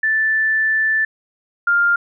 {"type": "tone pair in turn", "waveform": "sine", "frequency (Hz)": [1760, 1400.8], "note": ["A6", "F6"], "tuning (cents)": [0, 5], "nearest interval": "major third", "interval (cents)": 395, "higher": "first", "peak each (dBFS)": [-14, -12], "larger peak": "second", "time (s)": [[0.03, 1.05], [1.67, 1.96]], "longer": "first", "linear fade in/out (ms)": 5, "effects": []}